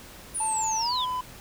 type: linear sweep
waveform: sine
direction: down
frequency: 9956 to 3136 Hz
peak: -27 dBFS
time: 0.34-1.06 s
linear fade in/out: 20 ms
type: tone with pitch glide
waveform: triangle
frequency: 880 to 1005 Hz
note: A5 to B5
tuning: 0 to +30 cents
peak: -25 dBFS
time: 0.4-1.21 s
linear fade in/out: 5 ms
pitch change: +230 cents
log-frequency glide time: 0.77-0.94 s
effects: pink hiss -46 dBFS RMS until 1.4 s